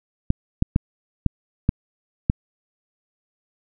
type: clicks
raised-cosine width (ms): 5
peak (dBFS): -4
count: 6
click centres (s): 0.304 / 0.624 / 0.761 / 1.263 / 1.691 / 2.299
effects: none